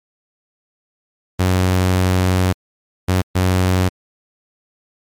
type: tone bursts at uneven times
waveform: sawtooth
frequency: 92.2 Hz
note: F#2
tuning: 6 cents flat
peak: -9 dBFS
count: 3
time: 1.39-2.53 / 3.08-3.22 / 3.35-3.89 s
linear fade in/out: 10 ms
effects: MP3 96 kbps